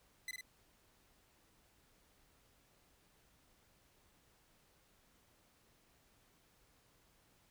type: tone with echo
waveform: sawtooth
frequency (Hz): 2017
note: B6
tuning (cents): +36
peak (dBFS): -37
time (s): 0.28-0.31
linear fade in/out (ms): 2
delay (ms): 50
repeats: 2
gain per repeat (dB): -3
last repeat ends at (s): 0.41
effects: pink hiss -71 dBFS RMS until 7.5 s